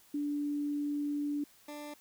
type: tone pair in turn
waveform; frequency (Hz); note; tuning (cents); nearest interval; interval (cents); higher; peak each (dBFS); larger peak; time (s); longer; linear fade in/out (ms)
sine / 20% pulse; 291.1 / 295.3; D4 / D4; -15 / +10; unison; 25; second; -31 / -37; first; 0.14-1.44 / 1.68-1.94; first; 5
effects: white hiss -62 dBFS RMS until 2 s